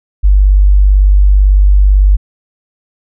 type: tone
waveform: sine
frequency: 49 Hz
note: G1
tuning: in tune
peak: -3 dBFS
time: 0.23-2.17 s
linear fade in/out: 20 ms
effects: none